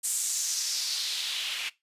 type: noise with band-pass filter sweep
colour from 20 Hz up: white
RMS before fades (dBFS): -31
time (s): 0.03-1.7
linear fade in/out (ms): 20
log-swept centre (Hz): 8600 to 2600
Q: 2.7
effects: noise-tail reverb RT60 0.2 s tail -20 dB re dry + resampled to 32000 Hz